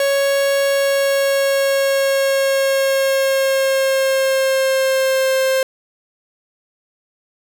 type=tone with pitch glide; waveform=45% pulse; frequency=554.4 to 527.8 Hz; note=C#5 to C5; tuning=0 to +15 cents; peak=-14 dBFS; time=0-5.63 s; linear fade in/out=2 ms; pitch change=-85 cents; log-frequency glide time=0.66-5.38 s; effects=none